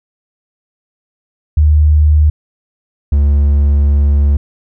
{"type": "tone pair in turn", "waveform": ["sine", "triangle"], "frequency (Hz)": [75.8, 71.55], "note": ["D#2", "D2"], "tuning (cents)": [-45, -45], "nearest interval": "minor second", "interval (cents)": 100, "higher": "first", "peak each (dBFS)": -5, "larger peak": "neither", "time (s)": [[1.57, 2.3], [3.12, 4.37]], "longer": "second", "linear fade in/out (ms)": 5, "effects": []}